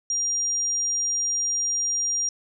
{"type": "tone", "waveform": "sine", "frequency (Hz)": 5700, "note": "F8", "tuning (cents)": 34, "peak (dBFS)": -22, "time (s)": [0.1, 2.29], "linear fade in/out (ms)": 2, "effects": []}